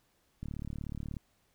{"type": "click train", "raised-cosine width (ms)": 5, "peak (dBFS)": -27, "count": 28, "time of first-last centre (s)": [0.43, 1.168], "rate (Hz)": 36.6, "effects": ["pink hiss -72 dBFS RMS until 1.54 s"]}